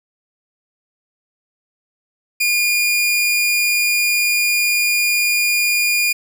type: tone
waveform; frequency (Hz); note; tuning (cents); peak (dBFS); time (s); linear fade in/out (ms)
sawtooth; 2426; D#7; -44; -11; 2.4-6.13; 10
effects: none